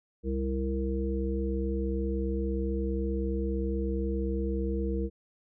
harmonic tone with a mistuned harmonic, 66.2 Hz, C2, 21 cents sharp, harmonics 1 / 3 / 5 / 7, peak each -30 / -34 / -35 / -35 dBFS, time 0.23-5.1 s, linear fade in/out 50 ms, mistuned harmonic 3, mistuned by -26 cents, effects none

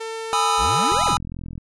sawtooth tone, 448.7 Hz, A4, 34 cents sharp, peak -24 dBFS, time 0-0.93 s, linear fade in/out 10 ms
square chord, E major seventh, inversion first, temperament just, 824.1 / 988.9 / 1236.1 / 1318.5 Hz, G#5 / B5 / D#6 / E6, -14 / +2 / -12 / 0 cents, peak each -24 dBFS, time 0.33-1.17 s, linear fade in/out 0 ms
square exponential two-way sweep, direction up then down, 43.66 to 899 to 43.66 Hz, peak -26 dBFS, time 0.57-1.18 s, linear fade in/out 50 ms, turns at 1.06 s
click train, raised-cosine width 5 ms, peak -21 dBFS, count 29, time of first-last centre 0.92-1.579 s, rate 42.5 Hz
effects resampled to 24000 Hz

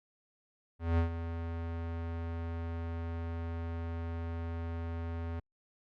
square tone with ADSR envelope, 83.5 Hz, E2, 23 cents sharp, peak -25 dBFS, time 0.79-5.4 s, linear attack 190 ms, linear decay 110 ms, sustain -11 dB, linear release 9 ms, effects low-pass 2000 Hz 12 dB/octave + Opus 48 kbps

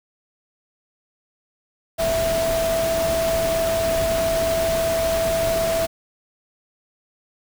sine tone in noise, 659.3 Hz, E5, in tune, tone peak -19 dBFS, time 1.98-5.87 s, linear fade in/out 20 ms, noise pink, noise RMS -27 dBFS, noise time 1.98-5.87 s, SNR +5 dB, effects none

